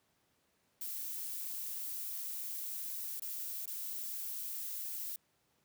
violet noise with dropouts, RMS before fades -41 dBFS, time 0.81-5.16 s, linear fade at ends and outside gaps 2 ms, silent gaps 3.197-3.22 / 3.657-3.676 s, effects pink hiss -75 dBFS RMS until 5.64 s + high-pass 100 Hz 12 dB/octave

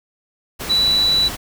sine tone in noise, 3951 Hz, B7, in tune, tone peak -13 dBFS, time 0.69-1.29 s, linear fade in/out 20 ms, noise pink, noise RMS -28 dBFS, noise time 0.59-1.37 s, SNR +12 dB, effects none

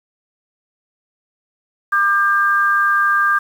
sine tone pair together, 1195 / 1597.8 Hz, D6 / G6, +30 / +33 cents, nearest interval perfect fourth, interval 503 cents, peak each -15 dBFS, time 1.92-3.39 s, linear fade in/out 10 ms, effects 7-bit

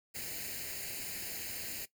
white noise with comb filter, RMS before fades -41 dBFS, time 0.14-1.86 s, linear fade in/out 20 ms, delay 0.43 ms, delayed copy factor +0.75, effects noise-tail reverb RT60 0.1 s tail -17 dB re dry

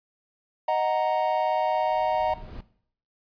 triangle chord, D# minor, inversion none, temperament equal, 622.3 / 740 / 932.3 Hz, D#5 / F#5 / A#5, 0 / 0 / 0 cents, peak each -24 dBFS, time 0.68-2.34 s, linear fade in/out 5 ms
brown noise with exponential growth, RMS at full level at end -36 dBFS, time 1.23-2.61 s, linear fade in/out 5 ms, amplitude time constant 300 ms
effects noise-tail reverb RT60 0.6 s tail -17 dB re dry + resampled to 11025 Hz

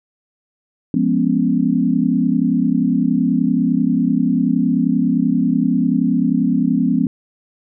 sine chord, C# dominant seventh, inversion first, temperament equal, 174.61 / 207.7 / 246.9 / 277.2 Hz, E#3 / G#3 / B3 / C#4, 0 / 0 / 0 / 0 cents, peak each -20 / -20 / -17 / -19 dBFS, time 0.94-7.07 s, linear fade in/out 2 ms, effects none

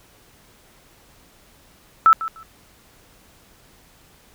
sine tone with echo, 1318.5 Hz, E6, in tune, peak -8 dBFS, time 2.06-2.13 s, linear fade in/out 0 ms, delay 150 ms, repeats 2, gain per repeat -15 dB, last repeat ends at 2.43 s, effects pink hiss -53 dBFS RMS until 4.34 s

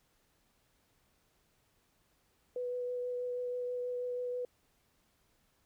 sine tone with vibrato, 493.9 Hz, B4, in tune, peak -34 dBFS, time 2.56-4.45 s, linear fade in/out 2 ms, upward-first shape triangle, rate 6.2 Hz, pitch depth 12 cents each way, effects pink hiss -73 dBFS RMS until 5.65 s

